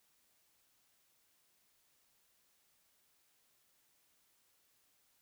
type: silence
effects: white hiss -74 dBFS RMS until 5.21 s